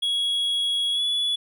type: tone with pitch glide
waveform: triangle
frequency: 3331 to 3415 Hz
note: G#7 to G#7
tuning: +4 to +48 cents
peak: -20 dBFS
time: 0.02-1.36 s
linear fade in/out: 10 ms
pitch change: +44 cents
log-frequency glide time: 0.92-1.03 s
effects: none